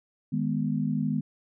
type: chord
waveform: sine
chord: G# minor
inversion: second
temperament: equal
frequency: 155.56 / 207.7 / 246.9 Hz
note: D#3 / G#3 / B3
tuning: 0 / 0 / 0 cents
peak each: -29 dBFS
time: 0.32-1.21 s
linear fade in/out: 10 ms
effects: none